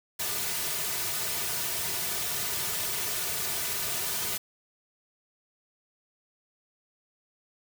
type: noise with comb filter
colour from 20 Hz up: white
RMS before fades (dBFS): -31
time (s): 0.19-4.38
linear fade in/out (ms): 10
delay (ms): 3.7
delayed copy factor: -0.85
effects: none